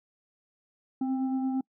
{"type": "tone with frequency modulation", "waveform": "sine", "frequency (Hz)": 261.6, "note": "C4", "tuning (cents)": 0, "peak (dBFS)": -26, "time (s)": [1.01, 1.61], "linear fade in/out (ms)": 5, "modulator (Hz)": 532, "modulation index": 0.45, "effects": ["noise-tail reverb RT60 0.1 s tail -26 dB re dry"]}